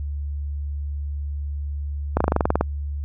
slowing click train, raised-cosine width 1 ms, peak -4 dBFS, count 11, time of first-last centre 2.17-2.61 s, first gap 35 ms, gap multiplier 1.05, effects added 72 Hz sine -25 dBFS peak until 3.04 s

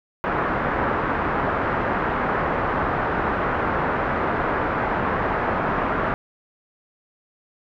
white low-pass noise, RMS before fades -23 dBFS, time 0.24-6.14 s, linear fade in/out 0 ms, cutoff 1500 Hz, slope 24 dB/octave, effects none

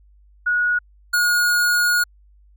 sine / square tone pair in turn, 1455 / 1440.8 Hz, F#6 / F#6, -29 / -46 cents, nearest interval unison, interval 17 cents, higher first, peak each -16 dBFS, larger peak neither, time 0.46-0.79 / 1.13-2.04 s, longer second, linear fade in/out 10 ms, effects added 50 Hz sine -49 dBFS peak until 2.56 s

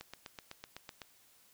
click train, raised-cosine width 0.2 ms, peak -27 dBFS, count 9, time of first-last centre 0.01-1.018 s, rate 7.94 Hz, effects white hiss -65 dBFS RMS until 1.53 s

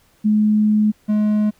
sine / triangle tone pair in turn, 212.5 / 211.3 Hz, G#3 / G#3, +40 / +30 cents, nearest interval unison, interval 10 cents, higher first, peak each -12 dBFS, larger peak neither, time 0.24-0.92 / 1.08-1.51 s, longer first, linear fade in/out 20 ms, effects pink hiss -57 dBFS RMS until 1.59 s

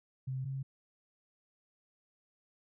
sine tone pair in turn, 131.1 / 134.71 Hz, C3 / C#3, +4 / -49 cents, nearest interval unison, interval 47 cents, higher second, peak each -34 / -35 dBFS, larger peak first, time 0.27-0.45 / 0.45-0.63 s, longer neither, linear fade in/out 10 ms, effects none

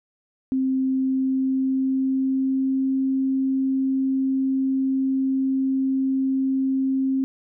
sine tone with pitch glide, 263 to 266.2 Hz, C4 to C4, +9 to +30 cents, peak -19 dBFS, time 0.52-7.24 s, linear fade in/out 0 ms, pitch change +21 cents, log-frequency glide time 0.76-2.93 s, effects none

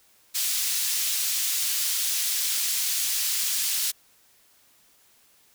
pink high-pass noise, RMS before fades -26 dBFS, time 0.34-3.92 s, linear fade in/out 20 ms, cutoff 4200 Hz, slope 12 dB/octave, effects white hiss -60 dBFS RMS until 5.54 s

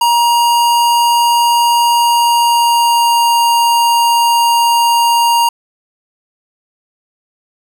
square tone with pitch glide, 945 to 939 Hz, A#5 to A#5, +23 to +12 cents, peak -9 dBFS, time 0.01-5.49 s, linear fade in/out 5 ms, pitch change -11 cents, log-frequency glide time 1.96-3.3 s, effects none

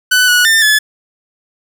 sawtooth tone with pitch steps, 1497 / 1467 / 1799 / 1720 Hz, F#6 / F#6 / A6 / A6, +20 / -15 / +38 / -40 cents, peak -4 dBFS, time 0.11-0.79 s, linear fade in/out 10 ms, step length 170 ms, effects 7-bit

